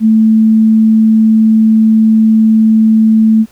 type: tone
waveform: sine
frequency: 220.2 Hz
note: A3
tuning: 2 cents sharp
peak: -4 dBFS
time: 0-3.46 s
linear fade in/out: 50 ms
effects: pink hiss -46 dBFS RMS until 3.51 s